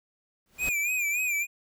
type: noise with exponential growth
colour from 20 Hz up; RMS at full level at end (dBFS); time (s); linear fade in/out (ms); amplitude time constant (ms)
pink; -34; 0.46-0.69; 1; 49
type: tone with vibrato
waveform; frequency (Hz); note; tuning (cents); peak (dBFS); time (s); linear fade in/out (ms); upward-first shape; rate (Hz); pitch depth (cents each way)
square; 2417; D7; +49; -26; 0.58-1.47; 50; sine; 3.5; 84
effects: none